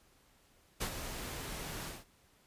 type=noise with ADSR envelope; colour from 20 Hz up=pink; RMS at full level=-34 dBFS; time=0.8-2.05 s; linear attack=16 ms; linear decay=84 ms; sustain=-8 dB; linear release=180 ms; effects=pink hiss -67 dBFS RMS until 2.46 s + resampled to 32000 Hz